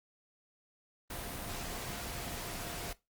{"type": "tone in noise", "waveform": "sine", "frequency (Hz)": 698.5, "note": "F5", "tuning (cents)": 0, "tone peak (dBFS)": -51, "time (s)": [1.1, 2.93], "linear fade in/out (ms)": 5, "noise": "pink", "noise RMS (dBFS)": -41, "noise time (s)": [1.1, 2.93], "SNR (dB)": -13, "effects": ["noise-tail reverb RT60 0.2 s tail -18 dB re dry", "Opus 32 kbps"]}